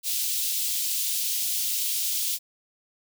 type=high-pass noise; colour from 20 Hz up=white; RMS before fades=-27 dBFS; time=0.03-2.39 s; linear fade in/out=50 ms; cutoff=3000 Hz; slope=24 dB/octave; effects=none